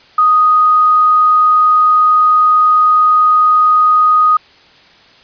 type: tone with quantisation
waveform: sine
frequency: 1244.5 Hz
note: D#6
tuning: in tune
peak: -6 dBFS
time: 0.18-4.37 s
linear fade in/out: 5 ms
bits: 6
effects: white hiss -44 dBFS RMS until 5.23 s + resampled to 11025 Hz